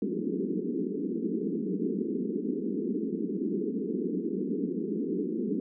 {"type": "band-pass noise", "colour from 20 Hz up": "pink", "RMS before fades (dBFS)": -31, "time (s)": [0.02, 5.6], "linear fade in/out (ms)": 2, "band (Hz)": [180, 440], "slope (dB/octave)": 96, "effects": []}